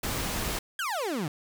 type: noise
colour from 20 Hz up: pink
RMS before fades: -31 dBFS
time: 0.03-0.59 s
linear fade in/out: 5 ms
type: exponential sweep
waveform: 30% pulse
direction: down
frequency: 1670 to 138.3 Hz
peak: -26 dBFS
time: 0.79-1.28 s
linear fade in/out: 2 ms
effects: none